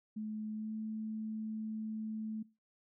sine tone with pitch glide, 215.1 to 218 Hz, A3 to A3, -39 to -16 cents, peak -37 dBFS, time 0.16-2.43 s, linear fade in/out 10 ms, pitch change +23 cents, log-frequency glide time 0.53-0.73 s, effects noise-tail reverb RT60 0.3 s tail -22 dB re dry

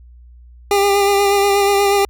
25% pulse tone with vibrato, 400.9 Hz, G4, 39 cents sharp, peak -8 dBFS, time 0.71-2.05 s, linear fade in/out 2 ms, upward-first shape sine, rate 8.3 Hz, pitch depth 24 cents each way, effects added 60 Hz sine -39 dBFS peak until 2.09 s

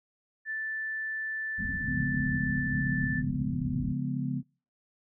sine tone, 1760 Hz, A6, in tune, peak -31 dBFS, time 0.45-3.23 s, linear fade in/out 50 ms
white low-pass noise, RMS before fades -36 dBFS, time 1.58-3.93 s, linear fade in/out 5 ms, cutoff 240 Hz, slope 48 dB/octave
sine chord, C# dominant seventh, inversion none, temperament just, 138.59 / 173.24 / 207.9 / 249.5 Hz, C#3 / E#3 / G#3 / B3, 0 / -14 / +2 / +18 cents, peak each -32 / -37 / -37 / -33 dBFS, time 1.86-4.43 s, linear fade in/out 50 ms
effects noise-tail reverb RT60 0.4 s tail -26 dB re dry

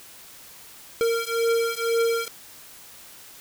square beating tone pair, 460.2 / 462.2 Hz, A#4 / A#4, -22 / -15 cents, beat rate 2 Hz, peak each -25 dBFS, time 1.01-2.28 s, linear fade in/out 0 ms, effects white hiss -46 dBFS RMS until 3.4 s

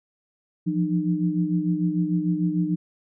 sine tone cluster, 170.7 / 177.4 / 304.9 Hz, F3 / F3 / D#4, -39 / +27 / -35 cents, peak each -25 dBFS, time 0.66-2.76 s, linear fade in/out 20 ms, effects none

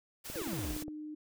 white noise, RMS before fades -44 dBFS, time 0.24-0.84 s, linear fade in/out 20 ms
click train, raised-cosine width 2 ms, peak -30 dBFS, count 11, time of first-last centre 0.3-0.881 s, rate 17.2 Hz
square exponential sweep, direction down, 679 to 36.23 Hz, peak -38 dBFS, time 0.33-0.78 s, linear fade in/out 50 ms
sine tone with pitch glide, 329.6 to 304 Hz, E4 to D#4, 0 to -40 cents, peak -40 dBFS, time 0.35-1.15 s, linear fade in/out 10 ms, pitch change -140 cents, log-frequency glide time 0.56-0.61 s
effects none

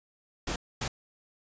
pink noise bursts at uneven times, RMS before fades -32 dBFS, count 2, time 0.47-0.56 / 0.81-0.88 s, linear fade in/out 5 ms, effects resampled to 16000 Hz

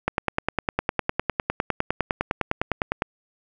click train, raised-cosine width 0.5 ms, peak -6 dBFS, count 30, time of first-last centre 0.08-3.021 s, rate 9.86 Hz, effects none

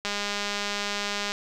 click train, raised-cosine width 0.2 ms, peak -12 dBFS, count 260, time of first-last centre 0.05-1.32 s, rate 204 Hz, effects none

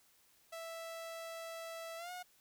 sawtooth tone with pitch glide, 659.3 to 723.1 Hz, E5 to F#5, 0 to -40 cents, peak -40 dBFS, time 0.52-2.23 s, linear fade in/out 10 ms, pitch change +160 cents, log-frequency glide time 1.97-2.11 s, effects white hiss -69 dBFS RMS until 2.4 s

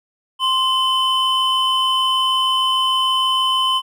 triangle tone pair together, 1046.5 / 3033 Hz, C6 / F#7, 0 / +42 cents, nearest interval octave + tritone, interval 1842 cents, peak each -16 dBFS, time 0.39-3.82 s, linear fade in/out 50 ms, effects none

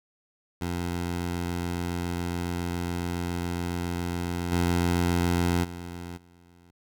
15% pulse tone with level steps, 87.2 Hz, F2, 2 cents flat, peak -22 / -16 / -30 / -48 dBFS, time 0.61-6.71 s, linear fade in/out 5 ms, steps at 4.51 / 5.63 / 6.16 s, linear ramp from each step 20 ms, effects none

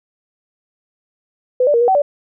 sine tone with pitch steps, 504 / 586 / 468.9 / 480.8 / 761 / 578 Hz, B4 / D5 / A#4 / B4 / F#5 / D5, +35 / -4 / +10 / -46 / +48 / -28 cents, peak -10 dBFS, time 1.6-2.02 s, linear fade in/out 5 ms, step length 70 ms, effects none

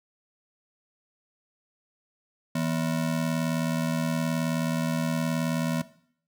square ring-modulated tone, 203.4 Hz, G#3, 36 cents flat, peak -23 dBFS, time 2.55-5.82 s, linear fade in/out 5 ms, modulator 39.5 Hz, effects noise-tail reverb RT60 0.6 s tail -17 dB re dry

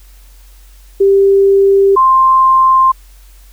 sine tone pair in turn, 393.5 / 1050.5 Hz, G4 / C6, +7 / +7 cents, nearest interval octave + perfect fourth, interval 1700 cents, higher second, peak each -5 dBFS, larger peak neither, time 1-1.96 / 1.96-2.92 s, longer neither, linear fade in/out 10 ms, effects added 46 Hz sine -37 dBFS peak until 3.52 s + white hiss -48 dBFS RMS until 3.52 s

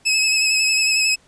20% pulse tone with vibrato, 2577 Hz, E7, 40 cents flat, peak -10 dBFS, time 0.05-1.16 s, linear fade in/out 20 ms, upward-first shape sine, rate 11 Hz, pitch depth 29 cents each way, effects pink hiss -55 dBFS RMS until 1.27 s + resampled to 22050 Hz

